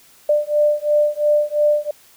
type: beating tone pair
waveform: sine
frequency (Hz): 593 / 595.9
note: D5 / D5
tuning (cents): +17 / +25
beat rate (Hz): 2.9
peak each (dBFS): -17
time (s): 0.29-1.91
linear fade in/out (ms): 5
effects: white hiss -50 dBFS RMS until 2.16 s